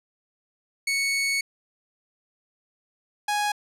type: tone pair in turn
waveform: sawtooth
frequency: 2217 / 830.4 Hz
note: C#7 / G#5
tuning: 0 / 0 cents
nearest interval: octave + perfect fourth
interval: 1700 cents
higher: first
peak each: -19 dBFS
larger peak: neither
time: 0.87-1.41 / 3.28-3.52 s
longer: first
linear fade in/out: 5 ms
effects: low-pass 11000 Hz 12 dB/octave